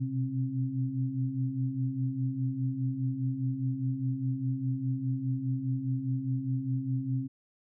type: tone cluster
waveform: sine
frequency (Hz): 125.3 / 130.2 / 266.8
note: B2 / C3 / C4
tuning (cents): +25 / -8 / +34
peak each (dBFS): -34 / -31 / -34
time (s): 0-7.28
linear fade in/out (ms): 20
effects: none